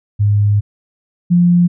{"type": "tone pair in turn", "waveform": "sine", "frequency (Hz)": [103.1, 175.17], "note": ["G#2", "F3"], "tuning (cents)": [-12, 6], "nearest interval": "major sixth", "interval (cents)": 918, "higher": "second", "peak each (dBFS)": [-9, -7], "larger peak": "second", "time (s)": [[0.19, 0.61], [1.3, 1.68]], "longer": "first", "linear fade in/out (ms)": 20, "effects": []}